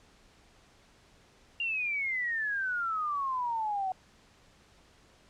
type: exponential sweep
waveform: sine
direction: down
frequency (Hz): 2805 to 740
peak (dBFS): -29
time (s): 1.6-3.92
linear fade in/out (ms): 2
effects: pink hiss -61 dBFS RMS until 5.29 s + low-pass 7000 Hz 12 dB/octave